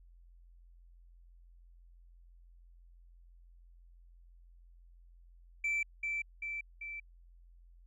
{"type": "tone with echo", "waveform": "sine", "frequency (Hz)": 2330, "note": "D7", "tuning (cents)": -14, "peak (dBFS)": -28, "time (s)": [5.64, 5.83], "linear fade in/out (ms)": 5, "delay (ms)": 390, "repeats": 3, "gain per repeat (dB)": -4, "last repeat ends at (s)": 7, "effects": ["tanh soft clip ceiling -29 dBFS", "added 43 Hz sine -56 dBFS peak until 7.86 s"]}